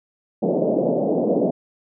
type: band-pass noise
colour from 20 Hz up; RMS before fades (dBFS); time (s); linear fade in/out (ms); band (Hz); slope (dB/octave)
white; -20; 0.42-1.51; 10; 160 to 640; 48
effects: none